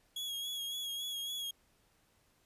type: tone with vibrato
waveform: 40% pulse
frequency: 3322 Hz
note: G#7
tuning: in tune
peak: -36 dBFS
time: 0.16-1.51 s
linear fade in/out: 5 ms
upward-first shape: sine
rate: 3.6 Hz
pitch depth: 35 cents each way
effects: pink hiss -71 dBFS RMS until 2.45 s + resampled to 32000 Hz